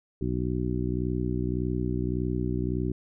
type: harmonic tone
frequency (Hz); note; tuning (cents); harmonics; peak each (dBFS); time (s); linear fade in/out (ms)
61.74; B1; 0; 1 / 2 / 3 / 4 / 5 / 6; -32 / -31 / -33 / -35 / -33 / -34; 0.21-2.92; 5
effects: none